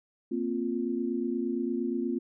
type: chord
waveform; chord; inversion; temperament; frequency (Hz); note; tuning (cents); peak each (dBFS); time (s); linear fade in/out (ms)
sine; Bb suspended second; none; equal; 233.1 / 261.6 / 349.2; Bb3 / C4 / F4; 0 / 0 / 0; -32; 0.31-2.19; 10
effects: none